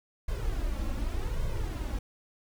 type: noise with flanger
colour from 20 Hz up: brown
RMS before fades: -31 dBFS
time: 0.28-1.99 s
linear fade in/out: 5 ms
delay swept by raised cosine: 1.9 to 3.7 ms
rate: 0.86 Hz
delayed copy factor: +0.7
effects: none